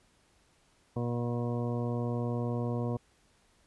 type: harmonic tone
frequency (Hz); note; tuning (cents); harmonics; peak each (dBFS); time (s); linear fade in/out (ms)
120; B2; -49; 1 / 2 / 3 / 4 / 5 / 6 / 8 / 9; -32 / -35 / -41 / -38 / -43 / -45 / -47 / -49; 0.96-2.97; 5
effects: pink hiss -67 dBFS RMS until 3.66 s + resampled to 24000 Hz